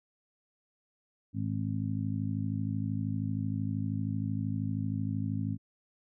harmonic tone, 52.9 Hz, G#1, 33 cents sharp, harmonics 2 / 3 / 4 / 5, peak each -33 / -37 / -36 / -37 dBFS, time 1.33-5.58 s, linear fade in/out 50 ms, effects none

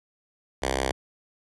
5% pulse tone with notch filter, 66.1 Hz, C2, 18 cents sharp, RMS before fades -27 dBFS, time 0.62-0.92 s, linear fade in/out 10 ms, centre 170 Hz, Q 0.57, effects resampled to 24000 Hz

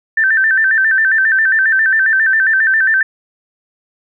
sine tone with vibrato, 1661.2 Hz, G#6, in tune, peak -9 dBFS, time 0.17-3.03 s, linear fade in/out 5 ms, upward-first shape square, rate 7.4 Hz, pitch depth 120 cents each way, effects none

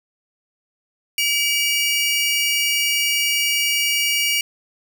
sawtooth tone pair together, 2300 / 2855 Hz, D7 / F7, -37 / +37 cents, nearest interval major third, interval 374 cents, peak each -17 dBFS, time 1.18-4.41 s, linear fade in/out 2 ms, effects none

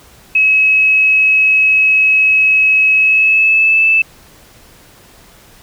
sine tone with pitch glide, 2566 to 2632 Hz, E7 to E7, -47 to -3 cents, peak -7 dBFS, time 0.35-4.02 s, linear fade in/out 5 ms, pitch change +44 cents, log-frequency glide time 2.96-3.86 s, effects pink hiss -43 dBFS RMS until 5.62 s

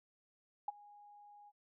sine tone with ADSR envelope, 824 Hz, G#5, 14 cents flat, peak -32 dBFS, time 0.68-1.52 s, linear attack 4 ms, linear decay 21 ms, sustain -24 dB, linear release 39 ms, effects none

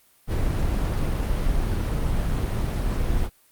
brown noise, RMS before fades -23 dBFS, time 0.27-3.3 s, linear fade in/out 50 ms, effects white hiss -59 dBFS RMS until 3.51 s + Opus 32 kbps

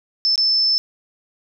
sine tone with dropouts, 5274 Hz, E8, in tune, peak -14 dBFS, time 0.25-0.78 s, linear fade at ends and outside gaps 0 ms, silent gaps 0.357-0.378 s, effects none

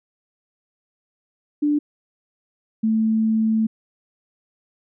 sine tone pair in turn, 294.6 / 220.7 Hz, D4 / A3, +6 / +5 cents, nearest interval perfect fourth, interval 501 cents, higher first, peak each -16 dBFS, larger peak neither, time 1.62-1.79 / 2.83-3.67 s, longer second, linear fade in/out 10 ms, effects none

